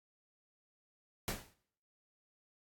pink noise with exponential decay, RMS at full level -34 dBFS, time 1.28-1.54 s, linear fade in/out 0 ms, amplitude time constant 55 ms, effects noise-tail reverb RT60 0.6 s tail -19 dB re dry + AAC 64 kbps

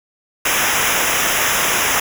pink noise with comb filter, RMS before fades -17 dBFS, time 0.45-2 s, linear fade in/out 5 ms, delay 0.23 ms, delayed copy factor -0.9, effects none

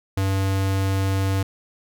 square tone, 96.7 Hz, G2, 23 cents flat, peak -20 dBFS, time 0.17-1.43 s, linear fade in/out 5 ms, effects none

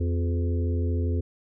harmonic tone with a mistuned harmonic, 85.1 Hz, F2, 44 cents flat, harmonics 1 / 3 / 4 / 5 / 6, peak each -23 / -33 / -37 / -36 / -43 dBFS, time 0-1.21 s, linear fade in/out 10 ms, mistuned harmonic 4, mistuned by +60 cents, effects none

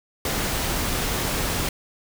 sine tone in noise, 239.5 Hz, A#3, 47 cents sharp, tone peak -34 dBFS, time 0.82-1.03 s, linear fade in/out 2 ms, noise pink, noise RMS -25 dBFS, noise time 0.25-1.69 s, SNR -12 dB, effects none

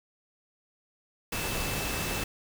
sine tone in noise, 2637 Hz, E7, in tune, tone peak -39 dBFS, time 1.32-2.24 s, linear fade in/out 5 ms, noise pink, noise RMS -32 dBFS, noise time 1.32-2.24 s, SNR -10 dB, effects none

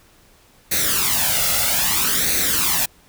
white noise with flanger, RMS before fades -19 dBFS, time 0.71-2.86 s, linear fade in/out 10 ms, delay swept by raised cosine 0.48 to 1.48 ms, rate 0.62 Hz, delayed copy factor +0.7, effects pink hiss -53 dBFS RMS until 3.08 s

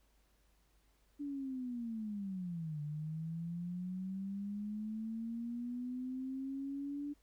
sine linear two-way sweep, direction down then up, 291.3 to 146.83 to 291.3 Hz, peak -38 dBFS, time 1.19-7.14 s, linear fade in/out 20 ms, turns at 2.81 s, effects added 50 Hz sine -70 dBFS peak until 7.22 s + pink hiss -75 dBFS RMS until 7.22 s

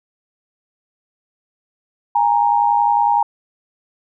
sine tone pair together, 821.5 / 932.3 Hz, G#5 / A#5, -19 / 0 cents, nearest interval major second, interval 219 cents, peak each -15 dBFS, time 2.15-3.23 s, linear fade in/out 5 ms, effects none

